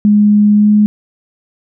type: tone with pitch glide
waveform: sine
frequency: 208 to 209.8 Hz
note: G#3 to G#3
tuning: +3 to +18 cents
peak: -5 dBFS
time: 0.05-0.86 s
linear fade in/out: 0 ms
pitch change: +15 cents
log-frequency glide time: 0.55-0.69 s
effects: none